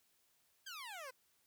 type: exponential sweep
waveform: 15% pulse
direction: down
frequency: 1645 to 493.9 Hz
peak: -40 dBFS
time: 0.66-1.11 s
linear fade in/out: 10 ms
effects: white hiss -75 dBFS RMS until 1.46 s